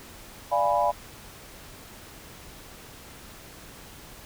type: chord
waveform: sine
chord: D diminished seventh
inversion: none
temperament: equal with one note detuned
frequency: 587.3 / 691.2 / 830.6 / 987.8 Hz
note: D5 / F5 / Ab5 / Cb6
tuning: 0 / -18 / 0 / 0 cents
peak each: -26 dBFS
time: 0.51-0.92 s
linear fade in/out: 20 ms
effects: pink hiss -46 dBFS RMS until 4.25 s